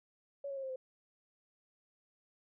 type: tone with pitch steps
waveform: sine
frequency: 562 / 550.4 / 539.1 / 528 / 517.1 Hz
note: C#5 / C#5 / C#5 / C5 / C5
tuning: +24 / -12 / -48 / +16 / -20 cents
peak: -38 dBFS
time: 0.44-0.76 s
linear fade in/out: 5 ms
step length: 64 ms
effects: none